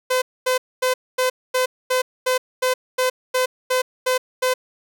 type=tone bursts; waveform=sawtooth; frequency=510 Hz; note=C5; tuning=44 cents flat; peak=-13 dBFS; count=13; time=0.1-4.54 s; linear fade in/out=10 ms; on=120 ms; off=240 ms; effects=none